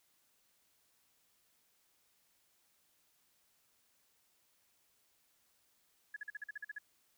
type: tone bursts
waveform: sine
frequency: 1690 Hz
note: G#6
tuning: 30 cents sharp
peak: -40 dBFS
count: 10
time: 6.14-6.785 s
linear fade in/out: 5 ms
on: 24 ms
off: 45 ms
effects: white hiss -74 dBFS RMS until 7.17 s